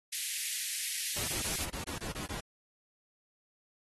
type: high-pass noise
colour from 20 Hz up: white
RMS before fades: -35 dBFS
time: 0.12-1.65 s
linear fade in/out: 10 ms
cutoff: 1800 Hz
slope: 48 dB/octave
type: noise bursts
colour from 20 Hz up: pink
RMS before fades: -40 dBFS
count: 9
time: 1.16-2.408 s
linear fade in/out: 10 ms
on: 120 ms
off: 21 ms
effects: AAC 32 kbps